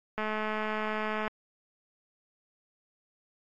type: click train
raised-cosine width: 0.5 ms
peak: -18 dBFS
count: 237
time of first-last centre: 0.18-1.278 s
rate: 215 Hz
effects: AAC 64 kbps